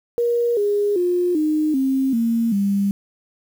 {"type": "tone with pitch steps", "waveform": "sine", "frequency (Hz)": [474.3, 410.5, 355.3, 307.5, 266.2, 230.4, 199.42], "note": ["A#4", "G#4", "F4", "D#4", "C4", "A#3", "G3"], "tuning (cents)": [30, -20, 30, -20, 30, -20, 30], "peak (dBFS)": -16, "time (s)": [0.18, 2.91], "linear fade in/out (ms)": 0, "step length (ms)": 390, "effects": ["7-bit"]}